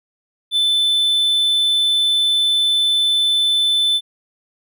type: tone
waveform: triangle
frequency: 3520 Hz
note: A7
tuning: in tune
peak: -12 dBFS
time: 0.51-4.01 s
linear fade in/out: 50 ms
effects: none